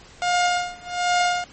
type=tone with tremolo; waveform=sawtooth; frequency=711 Hz; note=F5; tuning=31 cents sharp; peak=-13 dBFS; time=0.22-1.44 s; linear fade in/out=0 ms; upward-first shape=sine; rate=1.3 Hz; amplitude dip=95%; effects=pink hiss -47 dBFS RMS until 1.52 s + MP3 32 kbps